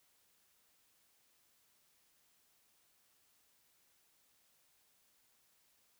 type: silence
effects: white hiss -73 dBFS RMS until 5.99 s